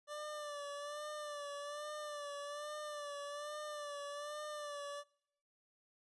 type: tone with vibrato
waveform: 25% pulse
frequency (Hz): 587.3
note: D5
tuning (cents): 0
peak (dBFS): -39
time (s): 0.07-5.04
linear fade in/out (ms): 50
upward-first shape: sine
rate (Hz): 1.2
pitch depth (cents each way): 46
effects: noise-tail reverb RT60 0.7 s tail -24 dB re dry + resampled to 24000 Hz